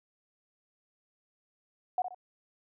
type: tone with echo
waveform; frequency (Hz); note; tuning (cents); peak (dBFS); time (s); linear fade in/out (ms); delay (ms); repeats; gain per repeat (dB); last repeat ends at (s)
sine; 731; F#5; -21; -25; 1.98-2.02; 2; 63; 2; -9; 2.146
effects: none